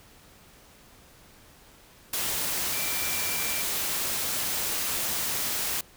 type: tone in noise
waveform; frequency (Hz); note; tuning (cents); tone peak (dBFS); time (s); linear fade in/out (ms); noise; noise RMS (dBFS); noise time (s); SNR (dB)
sine; 2349; D7; 0; -36; 2.73-3.62; 5; white; -29; 2.13-5.81; -10
effects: pink hiss -54 dBFS RMS until 5.96 s